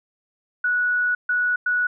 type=tone bursts at uneven times; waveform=sine; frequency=1469 Hz; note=F#6; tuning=13 cents flat; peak=-18 dBFS; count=3; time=0.64-1.15 / 1.29-1.56 / 1.66-1.87 s; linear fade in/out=5 ms; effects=none